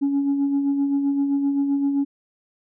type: tone with tremolo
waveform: sine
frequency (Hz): 280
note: C#4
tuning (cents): +18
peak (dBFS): -15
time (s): 0.01-2.05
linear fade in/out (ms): 20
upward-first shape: sine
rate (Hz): 7.7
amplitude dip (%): 45
effects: tanh soft clip ceiling -15 dBFS